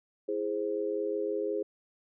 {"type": "chord", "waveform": "sine", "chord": "E augmented", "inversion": "none", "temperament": "equal", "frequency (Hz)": [329.6, 415.3, 523.3], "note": ["E4", "G#4", "B#4"], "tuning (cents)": [0, 0, 0], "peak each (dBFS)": [-36, -31, -35], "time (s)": [0.28, 1.63], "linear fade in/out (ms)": 10, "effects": []}